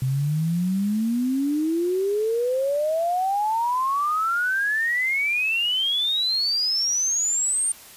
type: exponential sweep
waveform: sine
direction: up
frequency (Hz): 127.9 to 8970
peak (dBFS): -20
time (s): 0.02-7.72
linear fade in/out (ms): 2
effects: white hiss -45 dBFS RMS until 7.96 s + resampled to 32000 Hz